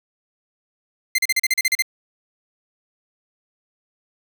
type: tone bursts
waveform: sawtooth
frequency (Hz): 2082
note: C7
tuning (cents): -9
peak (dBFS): -12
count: 10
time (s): 1.15-1.823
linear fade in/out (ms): 5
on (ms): 34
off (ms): 37
effects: 7-bit